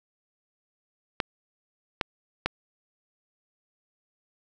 clicks, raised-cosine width 0.3 ms, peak -8 dBFS, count 3, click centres 1.202 / 2.012 / 2.46 s, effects none

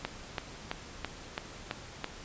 click train, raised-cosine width 0.3 ms, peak -16 dBFS, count 7, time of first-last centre 0.05-2.043 s, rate 3.01 Hz, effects pink hiss -47 dBFS RMS until 2.24 s + resampled to 16000 Hz

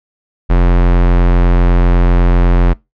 square tone, 44 Hz, F1, 14 cents sharp, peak -7 dBFS, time 0.49-2.74 s, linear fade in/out 20 ms, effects noise-tail reverb RT60 0.2 s tail -23 dB re dry + low-pass 2000 Hz 12 dB/octave

